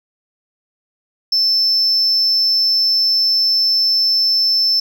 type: tone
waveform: sine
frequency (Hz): 5300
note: E8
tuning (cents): +9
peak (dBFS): -10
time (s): 1.32-4.8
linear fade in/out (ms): 5
effects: tanh soft clip ceiling -10 dBFS + 8-bit